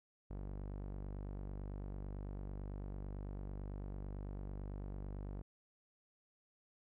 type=tone with low-pass filter; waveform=sawtooth; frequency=49 Hz; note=G1; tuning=in tune; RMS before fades=-45 dBFS; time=0.3-5.42 s; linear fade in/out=10 ms; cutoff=820 Hz; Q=0.58; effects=none